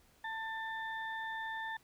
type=harmonic tone; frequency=891 Hz; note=A5; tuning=22 cents sharp; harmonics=1 / 2 / 4; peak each=-41 / -40 / -52 dBFS; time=0.24-1.77 s; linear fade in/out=5 ms; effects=pink hiss -67 dBFS RMS until 1.83 s